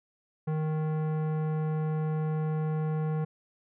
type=tone with tanh clipping; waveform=sine; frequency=155.56 Hz; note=D#3; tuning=in tune; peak=-29 dBFS; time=0.47-3.25 s; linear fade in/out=10 ms; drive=16 dB; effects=none